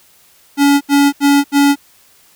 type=tone bursts; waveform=square; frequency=283.3 Hz; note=C#4; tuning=38 cents sharp; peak=-8 dBFS; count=4; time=0.57-1.758 s; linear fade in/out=50 ms; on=240 ms; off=76 ms; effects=white hiss -49 dBFS RMS until 2.35 s